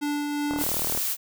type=tone with tremolo; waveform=square; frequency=292.2 Hz; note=D4; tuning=9 cents flat; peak=-25 dBFS; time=0.01-0.64 s; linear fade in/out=20 ms; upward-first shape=triangle; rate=2.8 Hz; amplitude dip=30%
type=click train; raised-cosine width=1 ms; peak=-18 dBFS; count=19; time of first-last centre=0.51-0.975 s; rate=38.7 Hz
type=noise; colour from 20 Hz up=blue; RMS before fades=-27 dBFS; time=0.57-1.17 s; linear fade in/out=50 ms
effects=none